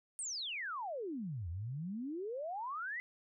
sine exponential two-way sweep, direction down then up, 9130 to 80 to 2047 Hz, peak -38 dBFS, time 0.19-3 s, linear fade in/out 0 ms, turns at 1.49 s, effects none

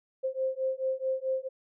sine beating tone pair, 523 / 527.6 Hz, C5 / C5, -1 / +14 cents, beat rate 4.6 Hz, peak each -31 dBFS, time 0.23-1.49 s, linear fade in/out 20 ms, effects none

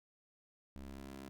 20% pulse ring-modulated tone, 67.7 Hz, C#2, 40 cents flat, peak -39 dBFS, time 0.76-1.29 s, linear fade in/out 0 ms, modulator 135 Hz, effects none

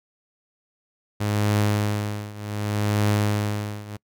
sawtooth tone with tremolo, 104.3 Hz, G#2, 8 cents sharp, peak -14 dBFS, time 1.2-3.97 s, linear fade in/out 10 ms, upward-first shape triangle, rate 0.66 Hz, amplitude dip 90%, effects noise-tail reverb RT60 0.1 s tail -25 dB re dry

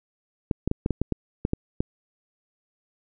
clicks, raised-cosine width 3 ms, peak -10 dBFS, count 10, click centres 0.512 / 0.676 / 0.714 / 0.861 / 0.907 / 1.016 / 1.123 / 1.451 / 1.534 / 1.805 s, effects none

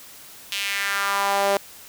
sawtooth tone with high-pass filter sweep, 199.1 Hz, G3, 27 cents sharp, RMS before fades -23 dBFS, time 0.52-1.57 s, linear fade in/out 2 ms, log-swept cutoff 3000 to 540 Hz, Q 2.5, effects white hiss -44 dBFS RMS until 1.88 s

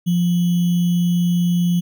sine tone with sample-and-hold, 174.61 Hz, F3, in tune, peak -14 dBFS, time 0.06-1.81 s, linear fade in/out 20 ms, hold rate 3150 Hz, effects none

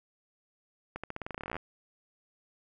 accelerating click train, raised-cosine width 0.5 ms, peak -22 dBFS, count 19, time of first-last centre 0.96-1.566 s, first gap 76 ms, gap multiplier 0.89, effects none

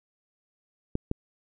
clicks, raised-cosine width 3 ms, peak -14 dBFS, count 2, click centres 0.954 / 1.114 s, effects none

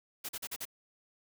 white noise bursts, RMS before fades -39 dBFS, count 5, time 0.24-0.654 s, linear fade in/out 10 ms, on 50 ms, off 41 ms, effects none

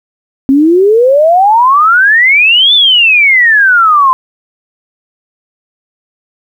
sine exponential two-way sweep, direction up then down, 262.5 to 3575 to 1022 Hz, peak -3 dBFS, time 0.49-4.13 s, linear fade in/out 0 ms, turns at 2.74 s, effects 7-bit

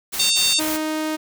white noise bursts, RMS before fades -27 dBFS, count 3, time 0.12-0.778 s, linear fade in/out 20 ms, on 190 ms, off 44 ms
harmonic tone, 911 Hz, A#5, 40 cents flat, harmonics 3 / 4 / 5 / 6 / 7 / 8 / 9 / 10, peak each -26 / -20 / -21 / -31 / -27 / -28 / -27 / -29 dBFS, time 0.19-0.6 s, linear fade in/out 10 ms
sawtooth tone, 311.1 Hz, D#4, in tune, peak -18 dBFS, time 0.58-1.17 s, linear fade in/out 20 ms
effects none

